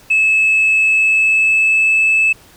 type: tone with pitch glide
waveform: sine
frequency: 2600 to 2615 Hz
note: E7 to E7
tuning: -24 to -15 cents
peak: -8 dBFS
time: 0.1-2.33 s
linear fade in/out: 10 ms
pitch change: +9 cents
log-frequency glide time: 0.79-1.93 s
effects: tanh soft clip ceiling -7 dBFS + pink hiss -45 dBFS RMS until 2.56 s